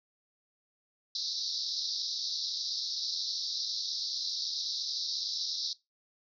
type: band-pass noise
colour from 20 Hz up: pink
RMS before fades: -35 dBFS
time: 1.15-5.73 s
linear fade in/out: 2 ms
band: 3800 to 5600 Hz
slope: 96 dB/octave
effects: noise-tail reverb RT60 0.2 s tail -19 dB re dry